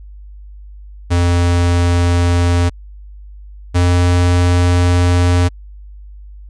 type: tone pair in turn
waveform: square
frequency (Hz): 87.2 / 88.42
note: F2 / F2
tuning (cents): -2 / +22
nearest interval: unison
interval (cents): 24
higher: second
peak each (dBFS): -11 / -10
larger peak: second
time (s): 1.1-2.7 / 3.74-5.49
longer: second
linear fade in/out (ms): 20
effects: added 50 Hz sine -32 dBFS peak until 6.49 s + resampled to 22050 Hz